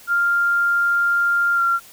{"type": "tone with pitch glide", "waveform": "sine", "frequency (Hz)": [1396.9, 1377.7], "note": ["F6", "F6"], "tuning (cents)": [0, -24], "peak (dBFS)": -15, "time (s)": [0.07, 1.8], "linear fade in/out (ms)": 50, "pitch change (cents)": -24, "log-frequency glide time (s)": [1.54, 1.61], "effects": ["white hiss -45 dBFS RMS until 1.92 s"]}